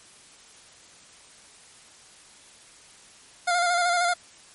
25% pulse tone with vibrato, 703 Hz, F5, 11 cents sharp, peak -17 dBFS, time 3.47-4.14 s, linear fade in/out 10 ms, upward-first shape square, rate 13 Hz, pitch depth 29 cents each way, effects white hiss -51 dBFS RMS until 4.54 s + MP3 48 kbps

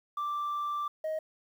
sine tone pair in turn, 1174.7 / 628.1 Hz, D6 / D#5, 0 / +16 cents, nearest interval major seventh, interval 1084 cents, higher first, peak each -28 dBFS, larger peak neither, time 0.17-0.88 / 1.04-1.19 s, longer first, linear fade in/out 5 ms, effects tanh soft clip ceiling -29 dBFS + 10-bit

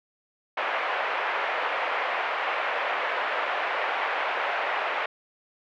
pink band-pass noise, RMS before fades -28 dBFS, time 0.57-5.06 s, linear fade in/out 5 ms, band 580 to 2500 Hz, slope 24 dB/octave, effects none

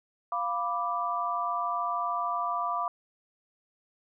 sine chord, B diminished, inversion second, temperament equal, 698.5 / 987.8 / 1174.7 Hz, F5 / B5 / D6, 0 / 0 / 0 cents, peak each -33 / -33 / -30 dBFS, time 0.32-2.88 s, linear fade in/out 2 ms, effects none

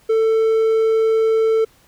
triangle tone, 444.8 Hz, A4, 19 cents sharp, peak -11 dBFS, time 0.09-1.65 s, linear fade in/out 10 ms, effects pink hiss -54 dBFS RMS until 1.87 s

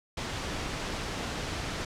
pink noise, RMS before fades -34 dBFS, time 0.17-1.85 s, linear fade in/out 5 ms, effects low-pass 6000 Hz 12 dB/octave

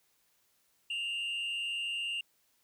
sine tone with frequency modulation, 2794 Hz, F7, in tune, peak -30 dBFS, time 0.9-2.21 s, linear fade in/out 5 ms, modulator 157 Hz, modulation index 0.46, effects tanh soft clip ceiling -32 dBFS + white hiss -72 dBFS RMS until 2.63 s

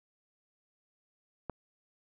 click, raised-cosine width 1 ms, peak -22 dBFS, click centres 1.497 s, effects none

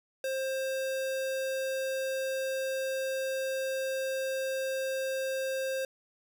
square tone, 530 Hz, C5, 22 cents sharp, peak -31 dBFS, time 0.24-5.85 s, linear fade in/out 2 ms, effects none

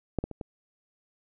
clicks, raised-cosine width 2 ms, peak -13 / -17 / -25 / -22 dBFS, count 4, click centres 0.187 / 0.24 / 0.313 / 0.412 s, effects none

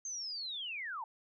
sine linear sweep, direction down, 6400 to 830.6 Hz, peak -38 dBFS, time 0.05-1.04 s, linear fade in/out 2 ms, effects none

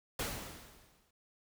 pink noise with exponential decay, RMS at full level -35 dBFS, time 0.19-1.11 s, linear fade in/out 5 ms, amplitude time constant 200 ms, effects none

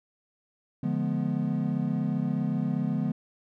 triangle chord, D diminished seventh, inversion none, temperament equal with one note detuned, 146.83 / 174.61 / 211.8 / 246.9 Hz, D3 / F3 / Ab3 / Cb4, 0 / 0 / +34 / 0 cents, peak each -29 dBFS, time 0.83-3.12 s, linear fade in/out 5 ms, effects none

